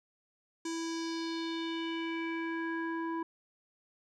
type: tone with low-pass filter sweep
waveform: square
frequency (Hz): 329.6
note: E4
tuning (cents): 0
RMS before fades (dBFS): -36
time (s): 0.65-3.23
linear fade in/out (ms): 5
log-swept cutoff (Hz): 7000 to 1200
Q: 3.2
effects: none